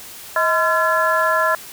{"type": "harmonic tone with a mistuned harmonic", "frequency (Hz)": 340.9, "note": "F4", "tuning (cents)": -42, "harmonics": [2, 3, 4, 5], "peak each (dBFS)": [-20, -20, -20, -20], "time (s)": [0.36, 1.55], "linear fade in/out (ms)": 2, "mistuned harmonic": 2, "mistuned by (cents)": -120, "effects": ["white hiss -37 dBFS RMS until 1.72 s"]}